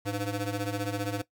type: ring-modulated tone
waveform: 20% pulse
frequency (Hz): 202.3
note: G#3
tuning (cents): -45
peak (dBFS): -22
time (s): 0.05-1.22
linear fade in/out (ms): 10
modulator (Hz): 93.6
effects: noise-tail reverb RT60 0.1 s tail -17 dB re dry